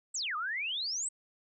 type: exponential two-way sweep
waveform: sine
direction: down then up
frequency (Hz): 8372 to 1173 to 8372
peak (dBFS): -32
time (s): 0.14-1.09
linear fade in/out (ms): 10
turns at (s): 0.36
effects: none